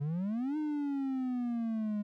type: exponential two-way sweep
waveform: triangle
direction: up then down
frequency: 138.59 to 309 to 205.3 Hz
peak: -29 dBFS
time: 0-2.03 s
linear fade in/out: 20 ms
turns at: 0.57 s
effects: none